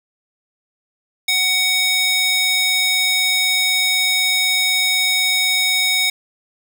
square tone with high-pass filter, 748 Hz, F#5, 19 cents sharp, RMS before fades -17 dBFS, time 1.28-6.1 s, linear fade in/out 5 ms, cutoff 2900 Hz, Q 3.7, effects none

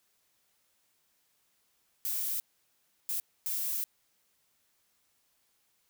violet noise bursts at uneven times, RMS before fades -33 dBFS, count 3, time 2.05-2.4 / 3.09-3.2 / 3.46-3.84 s, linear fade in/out 0 ms, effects white hiss -73 dBFS RMS until 5.89 s

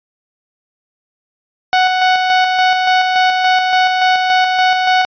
sawtooth tone with tremolo, 741 Hz, F#5, 2 cents sharp, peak -5 dBFS, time 1.73-5.05 s, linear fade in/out 0 ms, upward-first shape square, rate 3.5 Hz, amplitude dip 35%, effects resampled to 11025 Hz

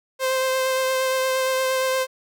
sawtooth tone with vibrato, 522 Hz, C5, 4 cents flat, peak -16 dBFS, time 0.19-2.07 s, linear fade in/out 50 ms, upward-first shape triangle, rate 8.6 Hz, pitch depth 16 cents each way, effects none

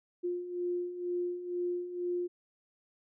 sine beating tone pair, 352.3 / 354.4 Hz, F4 / F4, +15 / +25 cents, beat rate 2.1 Hz, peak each -39 / -33 dBFS, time 0.23-2.28 s, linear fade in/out 20 ms, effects none

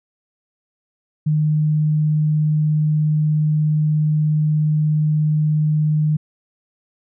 sine tone, 152.8 Hz, D#3, 31 cents flat, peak -14 dBFS, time 1.26-6.17 s, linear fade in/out 10 ms, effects none

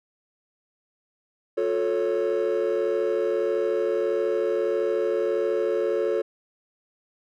triangle chord, F augmented, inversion none, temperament equal with one note detuned, 358.4 / 440 / 554.4 Hz, F4 / A4 / C#5, +45 / 0 / 0 cents, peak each -24 / -22 / -24 dBFS, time 1.57-6.22 s, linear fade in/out 10 ms, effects tanh soft clip ceiling -15 dBFS

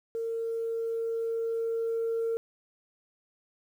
sine tone with level ramp, 456.8 Hz, A#4, 35 cents flat, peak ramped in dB -29 to -25 dBFS, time 0.15-2.37 s, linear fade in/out 0 ms, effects tanh soft clip ceiling -24 dBFS + 10-bit

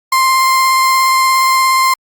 35% pulse tone with vibrato, 1050 Hz, C6, 6 cents sharp, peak -7 dBFS, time 0.12-1.94 s, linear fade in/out 5 ms, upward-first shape sine, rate 17 Hz, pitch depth 9 cents each way, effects Opus 48 kbps

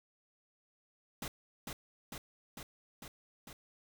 pink noise with echo, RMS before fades -41 dBFS, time 1.22-1.28 s, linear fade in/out 2 ms, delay 450 ms, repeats 5, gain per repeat -2 dB, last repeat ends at 3.53 s, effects none

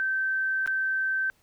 sine tone with dropouts, 1550 Hz, G6, 20 cents flat, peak -24 dBFS, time 0-1.3 s, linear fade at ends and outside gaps 0 ms, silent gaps 0.661-0.675 s, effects pink hiss -65 dBFS RMS until 1.42 s

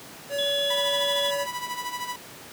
square tone, 567 Hz, C#5, 39 cents sharp, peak -27 dBFS, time 0.29-1.47 s, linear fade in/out 50 ms
sine tone with vibrato, 3399 Hz, G#7, 39 cents sharp, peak -25 dBFS, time 0.38-1.31 s, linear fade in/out 10 ms, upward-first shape sine, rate 13 Hz, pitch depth 12 cents each way
sawtooth tone with tremolo, 985 Hz, B5, 5 cents flat, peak -24 dBFS, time 0.7-2.16 s, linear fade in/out 5 ms, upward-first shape sine, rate 13 Hz, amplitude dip 65%
effects pink hiss -43 dBFS RMS until 2.52 s + high-pass 150 Hz 12 dB/octave

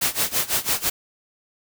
white noise with tremolo, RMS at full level -20 dBFS, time 0.01-0.9 s, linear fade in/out 10 ms, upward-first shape sine, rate 6 Hz, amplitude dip 90%, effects none

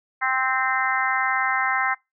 harmonic tone with a mistuned harmonic, 261.6 Hz, C4, in tune, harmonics 3 / 4 / 5 / 6 / 7 / 8, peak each -27 / -27 / -27 / -27 / -27 / -27 dBFS, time 0.21-1.95 s, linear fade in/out 20 ms, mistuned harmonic 8, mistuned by -21 cents, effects noise-tail reverb RT60 0.2 s tail -23 dB re dry

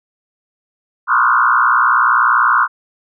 sine tone with frequency modulation, 1244.5 Hz, D#6, in tune, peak -9 dBFS, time 1.07-2.68 s, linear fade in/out 50 ms, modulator 60.3 Hz, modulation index 4, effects none

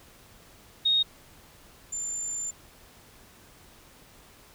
sine tone pair in turn, 3729 / 7171 Hz, A#7 / A8, 0 / +32 cents, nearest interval major seventh, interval 1132 cents, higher second, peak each -20 / -30 dBFS, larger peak first, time 0.85-1.03 / 1.92-2.51 s, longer second, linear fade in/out 10 ms, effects pink hiss -54 dBFS RMS until 4.54 s

